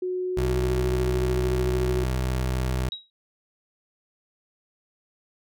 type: tone with pitch glide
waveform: sine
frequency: 365.9 to 368.7 Hz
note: F#4 to F#4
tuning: -19 to -6 cents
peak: -25 dBFS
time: 0.02-2.04 s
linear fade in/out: 5 ms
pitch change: +13 cents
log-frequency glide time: 0.21-0.79 s
type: tone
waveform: 25% pulse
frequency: 63.7 Hz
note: C2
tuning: 46 cents flat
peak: -20 dBFS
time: 0.37-2.89 s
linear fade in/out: 5 ms
type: tone with exponential decay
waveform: sine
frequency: 3831 Hz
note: A#7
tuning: 47 cents sharp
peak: -27 dBFS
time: 2.92-3.1 s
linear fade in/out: 1 ms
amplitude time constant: 37 ms
effects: none